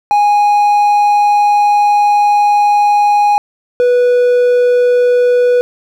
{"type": "tone pair in turn", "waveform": "triangle", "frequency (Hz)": [826, 491.1], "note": ["G#5", "B4"], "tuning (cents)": [-10, -10], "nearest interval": "major sixth", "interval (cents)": 900, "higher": "first", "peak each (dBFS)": -5, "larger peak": "neither", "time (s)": [[0.11, 3.38], [3.8, 5.61]], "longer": "first", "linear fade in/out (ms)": 0, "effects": []}